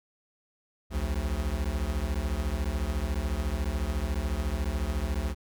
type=beating tone pair; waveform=square; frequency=60 / 74 Hz; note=B1 / D2; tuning=-49 / +14 cents; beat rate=14 Hz; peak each=-31 dBFS; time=0.9-5.35 s; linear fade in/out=50 ms; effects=none